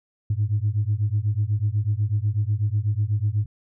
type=beating tone pair; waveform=sine; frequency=100.9 / 109 Hz; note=G#2 / A2; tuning=-49 / -16 cents; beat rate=8.1 Hz; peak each=-22 dBFS; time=0.3-3.46 s; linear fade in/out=5 ms; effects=tanh soft clip ceiling -14 dBFS